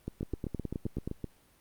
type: two click trains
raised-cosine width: 3 ms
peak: -22 / -21 dBFS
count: 10 / 9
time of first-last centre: 0.08-1.243 / 0.23-1.076 s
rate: 7.74 / 9.46 Hz
effects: pink hiss -64 dBFS RMS until 1.6 s + Opus 32 kbps